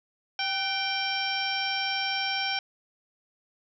harmonic tone with a mistuned harmonic, 784 Hz, G5, in tune, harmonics 1 / 2 / 3 / 4 / 5 / 6 / 7, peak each -33 / -35 / -32 / -33 / -41 / -41 / -33 dBFS, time 0.39-2.59 s, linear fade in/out 2 ms, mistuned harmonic 2, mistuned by -63 cents, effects none

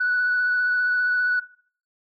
sine tone with vibrato, 1480 Hz, F#6, in tune, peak -18 dBFS, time 0-1.4 s, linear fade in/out 10 ms, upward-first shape sine, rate 15 Hz, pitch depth 15 cents each way, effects noise-tail reverb RT60 0.5 s tail -18 dB re dry + tanh soft clip ceiling -15 dBFS

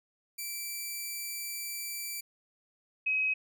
5% pulse / sine tone pair in turn, 2332 / 2541 Hz, D7 / D#7, -13 / +36 cents, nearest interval minor second, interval 149 cents, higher second, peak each -26 dBFS, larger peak neither, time 0.38-2.21 / 3.06-3.34 s, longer first, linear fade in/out 10 ms, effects none

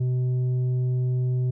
sine tone with tanh clipping, 126.2 Hz, B2, 38 cents sharp, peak -22 dBFS, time 0-1.51 s, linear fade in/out 10 ms, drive 5 dB, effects none

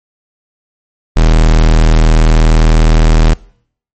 45% pulse tone, 39.81 Hz, D#1, 40 cents sharp, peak -4 dBFS, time 1.16-3.34 s, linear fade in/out 10 ms, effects noise-tail reverb RT60 0.6 s tail -23 dB re dry + MP3 32 kbps

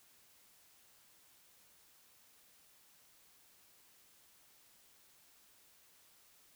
silence, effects white hiss -66 dBFS RMS until 6.55 s

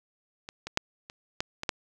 clicks, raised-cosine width 0.2 ms, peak -22 / -19 / -6 / -25 / -11 / -16 / -9 dBFS, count 7, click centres 0.489 / 0.67 / 0.774 / 1.099 / 1.405 / 1.634 / 1.692 s, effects none

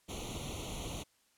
pink noise with comb filter, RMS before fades -41 dBFS, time 0.08-1.04 s, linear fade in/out 20 ms, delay 0.3 ms, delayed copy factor +1, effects white hiss -71 dBFS RMS until 1.37 s + low-pass 11000 Hz 12 dB/octave

